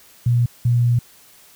sine tone bursts at uneven times, 120.2 Hz, B2, 46 cents flat, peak -13 dBFS, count 2, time 0.26-0.46 / 0.65-0.99 s, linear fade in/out 5 ms, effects white hiss -49 dBFS RMS until 1.55 s

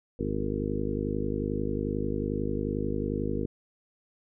harmonic tone with a mistuned harmonic, 51.2 Hz, G#1, 24 cents flat, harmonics 1 / 2 / 3 / 4 / 5 / 6 / 7 / 8 / 9, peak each -36 / -36 / -37 / -36 / -34 / -38 / -36 / -38 / -36 dBFS, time 0.19-3.46 s, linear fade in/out 5 ms, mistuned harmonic 9, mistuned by +23 cents, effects none

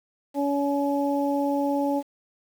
harmonic tone, 282.8 Hz, C#4, 35 cents sharp, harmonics 1 / 2 / 3, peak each -24 / -27 / -29 dBFS, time 0.34-2.03 s, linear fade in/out 50 ms, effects 8-bit

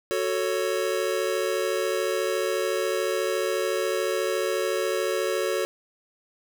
square chord, F# minor, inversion none, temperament just, 370 / 444 / 555 Hz, F#4 / A4 / C#5, 0 / +16 / +2 cents, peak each -29 dBFS, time 0.11-5.65 s, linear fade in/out 0 ms, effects none

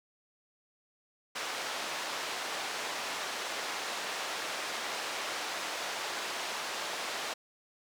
pink band-pass noise, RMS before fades -37 dBFS, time 1.35-7.34 s, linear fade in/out 10 ms, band 620 to 6100 Hz, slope 12 dB/octave, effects none

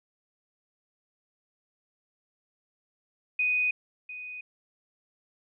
sine tone with echo, 2490 Hz, D#7, 1 cent sharp, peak -23 dBFS, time 3.39-3.71 s, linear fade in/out 5 ms, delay 700 ms, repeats 1, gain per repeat -14 dB, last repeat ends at 4.41 s, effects none

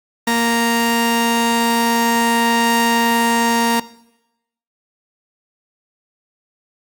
sawtooth tone pair together, 232.8 / 931 Hz, A#3 / A#5, -2 / -2 cents, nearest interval 2 octaves, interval 2400 cents, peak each -13 dBFS, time 0.27-3.8 s, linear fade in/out 5 ms, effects noise-tail reverb RT60 0.9 s tail -20 dB re dry + Opus 48 kbps

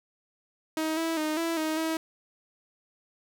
sawtooth tone with pitch steps, 315.8 / 327.3 / 308.7 / 331.8 / 313.7 / 321.8 Hz, D#4 / E4 / D#4 / E4 / D#4 / E4, +26 / -12 / -14 / +11 / +14 / -42 cents, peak -23 dBFS, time 0.77-1.97 s, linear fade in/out 2 ms, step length 200 ms, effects none

